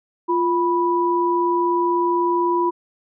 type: tone pair together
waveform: sine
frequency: 347.9 / 984 Hz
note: F4 / B5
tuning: -7 / -7 cents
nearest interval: octave + tritone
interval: 1800 cents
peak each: -19 dBFS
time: 0.28-2.71 s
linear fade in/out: 20 ms
effects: none